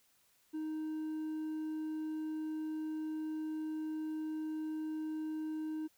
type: tone with hard clipping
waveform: triangle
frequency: 311.9 Hz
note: D#4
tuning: 4 cents sharp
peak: -37 dBFS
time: 0.53-5.88 s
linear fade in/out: 20 ms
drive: 5 dB
effects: white hiss -71 dBFS RMS until 5.97 s